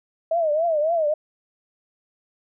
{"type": "tone with vibrato", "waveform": "sine", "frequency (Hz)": 637, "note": "D#5", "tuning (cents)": 41, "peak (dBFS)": -18, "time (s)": [0.31, 1.14], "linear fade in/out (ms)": 5, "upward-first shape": "triangle", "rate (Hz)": 3.6, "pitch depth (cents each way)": 160, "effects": []}